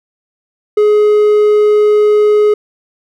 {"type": "tone", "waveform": "triangle", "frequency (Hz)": 420.4, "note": "G#4", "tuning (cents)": 21, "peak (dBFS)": -4, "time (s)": [0.77, 2.54], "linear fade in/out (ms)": 5, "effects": []}